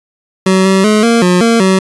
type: tone with pitch steps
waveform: 25% pulse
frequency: 188.7 / 191.5 / 213.2 / 232.3 / 179.5 / 230.4 / 189.5 Hz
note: F#3 / G3 / G#3 / A#3 / F3 / A#3 / F#3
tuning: +34 / -40 / +46 / -6 / +48 / -20 / +42 cents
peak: -3 dBFS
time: 0.46-1.79 s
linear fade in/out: 5 ms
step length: 190 ms
effects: resampled to 24000 Hz